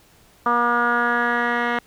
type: tone with low-pass filter sweep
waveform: 10% pulse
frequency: 239.1 Hz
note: A#3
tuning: 44 cents sharp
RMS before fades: -20 dBFS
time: 0.46-1.79 s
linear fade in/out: 2 ms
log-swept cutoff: 1200 to 2200 Hz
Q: 4.6
effects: pink hiss -54 dBFS RMS until 1.86 s